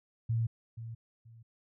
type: tone with echo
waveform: sine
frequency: 114.4 Hz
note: A#2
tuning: 32 cents flat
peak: -27 dBFS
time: 0.29-0.47 s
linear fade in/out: 10 ms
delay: 480 ms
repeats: 2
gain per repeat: -12 dB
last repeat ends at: 1.43 s
effects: none